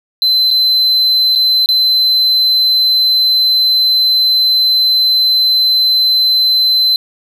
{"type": "tone with dropouts", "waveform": "triangle", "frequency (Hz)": 4060, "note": "B7", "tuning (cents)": 47, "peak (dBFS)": -7, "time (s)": [0.22, 6.96], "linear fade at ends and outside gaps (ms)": 1, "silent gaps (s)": [[0.505, 0.511], [1.352, 1.358], [1.66, 1.688]], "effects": []}